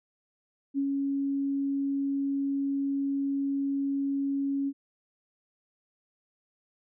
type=tone with ADSR envelope; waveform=sine; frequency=277.2 Hz; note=C#4; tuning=in tune; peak=-24 dBFS; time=0.74-4.73 s; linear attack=40 ms; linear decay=74 ms; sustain=-2 dB; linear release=52 ms; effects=none